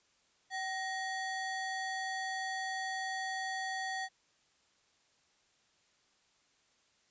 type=ring-modulated tone; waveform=square; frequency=1318.5 Hz; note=E6; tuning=in tune; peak=-33 dBFS; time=0.5-4.09 s; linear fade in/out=50 ms; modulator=556 Hz; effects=white hiss -71 dBFS RMS until 7.1 s + resampled to 16000 Hz